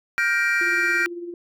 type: chord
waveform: triangle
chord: G minor seventh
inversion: third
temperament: just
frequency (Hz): 1411.2 / 1568 / 1881.6 / 2352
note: F6 / G6 / Bb6 / D7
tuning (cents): +18 / 0 / +16 / +2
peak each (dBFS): -22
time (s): 0.18-1.06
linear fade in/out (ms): 0
type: tone with tremolo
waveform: sine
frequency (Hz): 346.4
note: F4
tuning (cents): -14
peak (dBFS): -28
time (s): 0.61-1.34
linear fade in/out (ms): 2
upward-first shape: sine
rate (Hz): 18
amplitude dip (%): 50
effects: tanh soft clip ceiling -8 dBFS